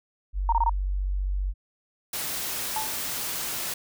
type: tone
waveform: sine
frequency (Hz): 47.53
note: F#1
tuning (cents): +47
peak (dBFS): -24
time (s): 0.33-1.54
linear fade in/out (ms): 50
type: tone bursts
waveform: sine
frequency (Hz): 926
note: A#5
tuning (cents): -12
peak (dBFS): -19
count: 4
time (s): 0.49-0.695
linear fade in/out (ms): 2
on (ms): 34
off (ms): 23
type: noise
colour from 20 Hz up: white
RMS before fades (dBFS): -31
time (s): 2.13-3.74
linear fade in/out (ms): 5
type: tone with exponential decay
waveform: sine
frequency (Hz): 872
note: A5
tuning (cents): -16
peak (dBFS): -24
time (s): 2.76-3.03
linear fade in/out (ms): 2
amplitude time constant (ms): 57
effects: none